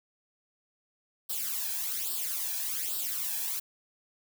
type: noise with flanger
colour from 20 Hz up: blue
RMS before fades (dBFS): -33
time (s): 1.29-3.6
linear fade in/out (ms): 10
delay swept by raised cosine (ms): 0.23 to 1.23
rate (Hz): 1.2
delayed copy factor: +0.75
effects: none